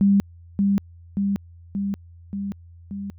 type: tone with echo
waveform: sine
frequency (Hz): 199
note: G3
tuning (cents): +26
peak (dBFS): -13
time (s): 0.01-0.2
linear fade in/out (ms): 0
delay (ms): 580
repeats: 5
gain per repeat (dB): -3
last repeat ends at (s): 3.1
effects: added 85 Hz sine -43 dBFS peak until 3.18 s